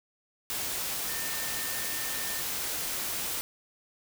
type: tone in noise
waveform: sine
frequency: 1800 Hz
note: A6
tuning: 39 cents sharp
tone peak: -41 dBFS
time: 1.09-2.41 s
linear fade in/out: 0 ms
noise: white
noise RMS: -33 dBFS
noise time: 0.5-3.41 s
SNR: -11 dB
effects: none